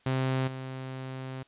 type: tone with level steps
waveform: sawtooth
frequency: 131.2 Hz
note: C3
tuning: 5 cents sharp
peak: -22 / -32 dBFS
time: 0.06-1.43 s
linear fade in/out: 5 ms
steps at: 0.47 s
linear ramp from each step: 10 ms
effects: white hiss -63 dBFS RMS until 1.47 s + resampled to 8000 Hz